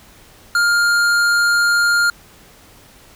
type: tone with hard clipping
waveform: sine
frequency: 1407 Hz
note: F6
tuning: 12 cents sharp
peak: -14 dBFS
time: 0.55-2.1 s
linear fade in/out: 2 ms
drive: 13 dB
effects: pink hiss -46 dBFS RMS until 3.15 s